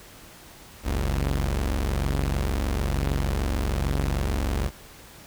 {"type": "tone pair together", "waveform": "sawtooth", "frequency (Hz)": [46.57, 69.3], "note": ["F#1", "C#2"], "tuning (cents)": [12, 0], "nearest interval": "perfect fifth", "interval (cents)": 688, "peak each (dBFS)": -22, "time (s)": [0.83, 4.71], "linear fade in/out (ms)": 50, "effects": ["pink hiss -47 dBFS RMS until 5.26 s"]}